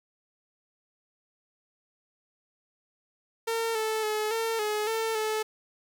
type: tone with pitch steps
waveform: sawtooth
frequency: 455.4 / 438 / 427.7 / 452.7 / 423.3 / 447.7 / 433.5 Hz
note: A#4 / A4 / A4 / A4 / G#4 / A4 / A4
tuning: -40 / -8 / -49 / +49 / +33 / +30 / -26 cents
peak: -23 dBFS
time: 3.47-5.43 s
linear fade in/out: 10 ms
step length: 280 ms
effects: none